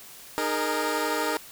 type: chord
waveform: 15% pulse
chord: D# suspended fourth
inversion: none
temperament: equal with one note detuned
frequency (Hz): 306.8 / 415.3 / 466.2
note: D#4 / G#4 / A#4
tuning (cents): -24 / 0 / 0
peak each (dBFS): -23 / -25 / -22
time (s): 0.38-1.37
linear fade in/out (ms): 0
effects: white hiss -46 dBFS RMS until 1.51 s